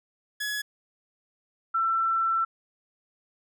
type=tone pair in turn; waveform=sawtooth / sine; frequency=1689 / 1340.6 Hz; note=G#6 / E6; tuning=+29 / +29 cents; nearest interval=major third; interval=400 cents; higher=first; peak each=-25 / -22 dBFS; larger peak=second; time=0.4-0.62 / 1.74-2.45 s; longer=second; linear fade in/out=10 ms; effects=none